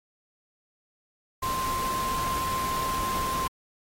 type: tone in noise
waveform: sine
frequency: 1046.5 Hz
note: C6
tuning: in tune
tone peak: -27 dBFS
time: 1.42-3.48 s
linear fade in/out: 10 ms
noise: pink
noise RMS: -34 dBFS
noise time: 1.42-3.48 s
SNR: +4 dB
effects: AAC 48 kbps